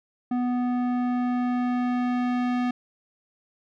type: tone with low-pass filter sweep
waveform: square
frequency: 246.9 Hz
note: B3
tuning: in tune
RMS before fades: -25 dBFS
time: 0.31-2.71 s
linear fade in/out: 5 ms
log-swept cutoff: 950 to 2700 Hz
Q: 0.71
effects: none